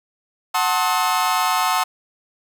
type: chord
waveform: 40% pulse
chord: F# diminished seventh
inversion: none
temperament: just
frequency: 740 / 888 / 1065.6 / 1278.7 Hz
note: F#5 / A5 / C6 / Eb6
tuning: 0 / +16 / +31 / +47 cents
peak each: -22 dBFS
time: 0.54-1.84 s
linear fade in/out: 10 ms
effects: none